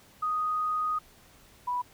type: tone pair in turn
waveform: sine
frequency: 1244.5 / 984.3 Hz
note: D#6 / B5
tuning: 0 / -6 cents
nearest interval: major third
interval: 406 cents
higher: first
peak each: -26 / -27 dBFS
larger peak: first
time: 0.22-0.99 / 1.67-1.82 s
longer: first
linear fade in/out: 10 ms
effects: pink hiss -57 dBFS RMS until 1.93 s